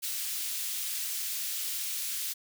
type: high-pass noise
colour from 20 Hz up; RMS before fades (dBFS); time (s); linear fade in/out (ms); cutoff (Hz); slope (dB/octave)
white; -34; 0.02-2.34; 20; 2600; 12
effects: none